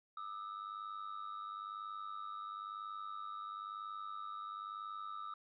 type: ring-modulated tone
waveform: triangle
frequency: 1255 Hz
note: D#6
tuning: 15 cents sharp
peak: -38 dBFS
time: 0.17-5.34 s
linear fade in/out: 2 ms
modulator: 50.5 Hz
effects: resampled to 11025 Hz + 13-bit